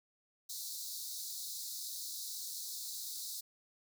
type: high-pass noise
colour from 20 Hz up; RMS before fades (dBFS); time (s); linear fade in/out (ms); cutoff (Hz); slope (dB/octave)
pink; -43; 0.49-3.41; 10; 3800; 96
effects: none